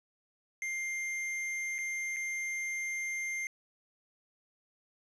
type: tone with dropouts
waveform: square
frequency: 2100 Hz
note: C7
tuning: 6 cents sharp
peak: -34 dBFS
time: 0.62-3.47 s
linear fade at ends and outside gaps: 1 ms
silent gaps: 1.783-1.787 / 2.163-2.167 s
effects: resampled to 22050 Hz + 10-bit